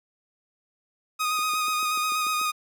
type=tone with vibrato; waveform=sawtooth; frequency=1244.5 Hz; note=D#6; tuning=in tune; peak=-20 dBFS; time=1.19-2.52 s; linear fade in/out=20 ms; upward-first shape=square; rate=8.3 Hz; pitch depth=18 cents each way
type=click train; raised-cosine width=3 ms; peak=-24 dBFS; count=8; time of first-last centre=1.39-2.413 s; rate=6.84 Hz
effects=high-pass 400 Hz 12 dB/octave